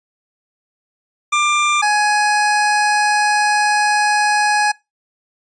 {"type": "tone pair in turn", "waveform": "25% pulse", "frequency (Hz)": [1190, 836.4], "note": ["D6", "G#5"], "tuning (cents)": [22, 12], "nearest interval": "tritone", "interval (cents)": 610, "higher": "first", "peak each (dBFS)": -9, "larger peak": "neither", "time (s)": [[1.32, 1.82], [1.82, 4.72]], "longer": "second", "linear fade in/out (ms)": 10, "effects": ["noise-tail reverb RT60 0.2 s tail -21 dB re dry", "resampled to 22050 Hz"]}